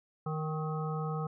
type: harmonic tone with a mistuned harmonic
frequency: 155.56 Hz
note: D#3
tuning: in tune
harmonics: 1 / 3 / 5 / 7 / 8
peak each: -33 / -40 / -42 / -46 / -42 dBFS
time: 0.26-1.27 s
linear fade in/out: 5 ms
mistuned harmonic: 8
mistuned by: +36 cents
effects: none